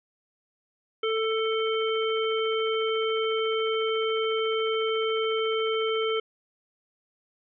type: harmonic tone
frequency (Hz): 443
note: A4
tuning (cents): +12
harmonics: 1 / 3 / 5 / 7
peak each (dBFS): -25 / -32 / -36 / -33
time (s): 1.03-6.2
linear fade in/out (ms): 5
effects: none